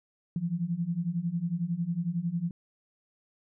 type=beating tone pair; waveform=sine; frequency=164.81 / 175.81 Hz; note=E3 / F3; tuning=0 / +12 cents; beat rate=11 Hz; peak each=-32 / -30 dBFS; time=0.36-2.51 s; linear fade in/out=2 ms; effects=none